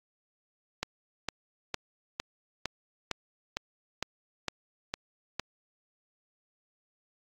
click train, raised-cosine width 0.2 ms, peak -13 dBFS, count 11, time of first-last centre 0.83-5.396 s, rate 2.19 Hz, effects AAC 48 kbps

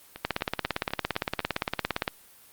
two click trains, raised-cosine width 0.3 ms, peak -21 / -9 dBFS, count 6 / 33, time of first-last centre 0.16-1.404 / 0.25-2.079 s, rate 4.02 / 17.5 Hz, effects white hiss -54 dBFS RMS until 2.52 s + Opus 32 kbps

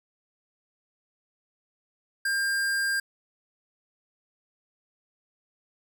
square tone, 1600 Hz, G6, 35 cents sharp, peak -25 dBFS, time 2.25-3 s, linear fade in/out 5 ms, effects none

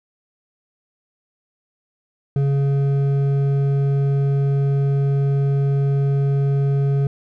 sine tone with hard clipping, 139.2 Hz, C#3, 8 cents sharp, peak -17 dBFS, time 2.36-7.07 s, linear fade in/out 2 ms, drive 7 dB, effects none

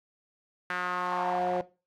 sawtooth tone with band-pass filter sweep, 180 Hz, F#3, 47 cents flat, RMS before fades -30 dBFS, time 0.7-1.61 s, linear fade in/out 2 ms, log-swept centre 1600 to 570 Hz, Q 2.9, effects noise-tail reverb RT60 0.3 s tail -18 dB re dry + AAC 48 kbps

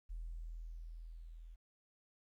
sine tone with level ramp, 41.12 Hz, E1, 4 cents flat, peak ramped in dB -40 to -50 dBFS, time 0.09-1.56 s, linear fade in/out 20 ms, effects tanh soft clip ceiling -37 dBFS + 13-bit

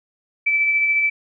sine tone with tremolo, 2317 Hz, D7, 24 cents flat, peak -14 dBFS, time 0.46-1.1 s, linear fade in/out 10 ms, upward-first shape sine, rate 14 Hz, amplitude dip 30%, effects none

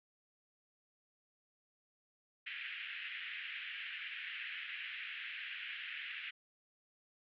white band-pass noise, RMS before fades -45 dBFS, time 2.46-6.31 s, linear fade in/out 10 ms, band 1600 to 3000 Hz, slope 48 dB/octave, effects none

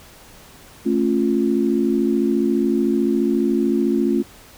sine chord, A augmented, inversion none, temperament equal with one note detuned, 220 / 274 / 349.2 Hz, A3 / C#4 / E#4, 0 / -20 / 0 cents, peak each -20 dBFS, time 0.85-4.23 s, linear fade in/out 20 ms, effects pink hiss -45 dBFS RMS until 4.57 s

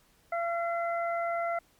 harmonic tone, 681 Hz, F5, 44 cents flat, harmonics 1 / 2 / 3, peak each -29 / -35 / -39 dBFS, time 0.32-1.59 s, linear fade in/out 5 ms, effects pink hiss -65 dBFS RMS until 1.79 s + MP3 96 kbps

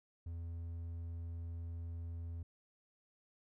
triangle tone, 84.1 Hz, E2, 35 cents sharp, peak -39 dBFS, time 0.26-2.43 s, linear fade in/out 5 ms, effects none

